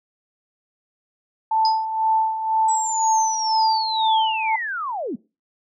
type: tone with tremolo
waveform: sine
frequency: 883 Hz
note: A5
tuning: 6 cents sharp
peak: -15 dBFS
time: 1.51-4.56 s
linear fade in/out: 5 ms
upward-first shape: sine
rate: 2 Hz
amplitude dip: 65%
type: tone with exponential decay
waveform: sine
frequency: 4999 Hz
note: D#8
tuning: 7 cents sharp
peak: -19 dBFS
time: 1.65-1.85 s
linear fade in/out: 1 ms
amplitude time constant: 42 ms
type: linear sweep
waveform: sine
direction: down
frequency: 7902 to 187.6 Hz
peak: -24 dBFS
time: 2.68-5.16 s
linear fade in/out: 10 ms
effects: noise-tail reverb RT60 0.3 s tail -22 dB re dry